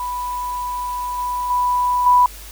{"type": "tone with level steps", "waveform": "sine", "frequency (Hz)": 987.8, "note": "B5", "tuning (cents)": 0, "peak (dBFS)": [-22, -20, -15, -9], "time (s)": [0, 2.26], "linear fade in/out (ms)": 2, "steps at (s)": [1.18, 1.5, 2.06], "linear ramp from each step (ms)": 5, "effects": ["added 50 Hz sine -37 dBFS peak until 2.51 s", "white hiss -39 dBFS RMS until 2.51 s"]}